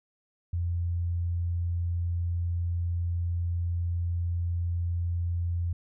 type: tone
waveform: sine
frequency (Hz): 86.3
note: F2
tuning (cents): -20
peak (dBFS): -26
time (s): 0.53-5.73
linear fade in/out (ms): 5
effects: none